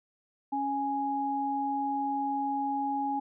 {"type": "tone pair together", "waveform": "sine", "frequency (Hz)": [277.2, 830.7], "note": ["C#4", "G#5"], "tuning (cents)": [0, 0], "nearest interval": "octave + perfect fifth", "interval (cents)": 1900, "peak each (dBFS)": [-33, -29], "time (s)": [0.52, 3.2], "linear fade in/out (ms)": 10, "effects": []}